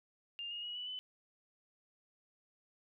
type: tone with pitch steps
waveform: sine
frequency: 2805 / 2856 / 2907 / 2960 / 3013 Hz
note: F7 / F7 / F#7 / F#7 / F#7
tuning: +7 / +38 / -31 / 0 / +31 cents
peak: -40 dBFS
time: 0.39-0.99 s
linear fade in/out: 0 ms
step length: 120 ms
effects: none